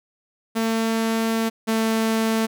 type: tone pair in turn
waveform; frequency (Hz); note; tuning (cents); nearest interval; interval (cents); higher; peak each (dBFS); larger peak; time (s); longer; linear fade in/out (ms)
sawtooth; 225.1 / 222.9; A3 / A3; +40 / +23; unison; 17; first; -16 / -15; second; 0.55-1.5 / 1.67-2.47; first; 20
effects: none